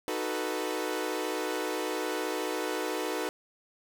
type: chord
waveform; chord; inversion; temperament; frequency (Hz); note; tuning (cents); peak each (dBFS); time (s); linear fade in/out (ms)
sawtooth; B dominant seventh; first; equal; 311.1 / 370 / 440 / 493.9; D#4 / F#4 / A4 / B4; 0 / 0 / 0 / 0; -32; 0.08-3.29; 0
effects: none